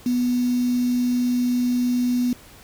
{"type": "tone with quantisation", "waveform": "sine", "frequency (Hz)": 246.3, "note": "B3", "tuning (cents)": -5, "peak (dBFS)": -18, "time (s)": [0.06, 2.33], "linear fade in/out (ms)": 2, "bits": 6, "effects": ["pink hiss -47 dBFS RMS until 2.63 s"]}